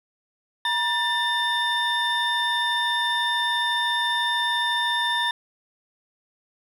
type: tone cluster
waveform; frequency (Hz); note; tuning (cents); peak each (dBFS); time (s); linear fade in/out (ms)
triangle; 955 / 1782 / 3603; A#5 / A6 / A7; +42 / +22 / +40; -24; 0.65-5.31; 2
effects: none